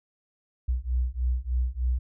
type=beating tone pair; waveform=sine; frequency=60.5 / 63.8 Hz; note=B1 / C2; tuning=-35 / -43 cents; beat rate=3.3 Hz; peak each=-27 dBFS; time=0.68-1.99 s; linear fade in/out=10 ms; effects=none